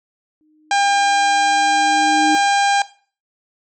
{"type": "tone with exponential growth", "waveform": "sine", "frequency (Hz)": 307.6, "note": "D#4", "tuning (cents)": -20, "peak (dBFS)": -16, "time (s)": [0.41, 2.35], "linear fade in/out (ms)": 0, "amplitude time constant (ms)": 420}
{"type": "harmonic tone", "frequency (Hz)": 802, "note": "G5", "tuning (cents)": 39, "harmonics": [1, 2, 3, 4, 5, 6, 7, 8, 9, 10], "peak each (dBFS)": [-15, -21, -25, -27, -29, -31, -32, -33, -34, -35], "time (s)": [0.71, 2.82], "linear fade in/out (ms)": 2}
{"effects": ["noise-tail reverb RT60 0.4 s tail -17 dB re dry"]}